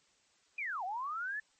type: linear two-way sweep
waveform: sine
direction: down then up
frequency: 2489 to 698.5 to 1772 Hz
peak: -35 dBFS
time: 0.58-1.4 s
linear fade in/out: 5 ms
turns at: 0.84 s
effects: white hiss -70 dBFS RMS until 1.59 s + MP3 32 kbps